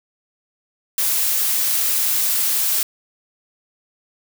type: noise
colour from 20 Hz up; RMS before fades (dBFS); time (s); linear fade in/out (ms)
blue; -19; 0.98-2.83; 2
effects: none